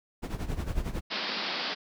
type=noise with tremolo; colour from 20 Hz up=brown; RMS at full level=-29 dBFS; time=0.22-1.01 s; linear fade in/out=20 ms; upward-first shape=sine; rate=11 Hz; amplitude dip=75%
type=band-pass noise; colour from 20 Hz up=white; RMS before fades=-33 dBFS; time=1.1-1.75 s; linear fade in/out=20 ms; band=170 to 5100 Hz; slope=96 dB/octave
effects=none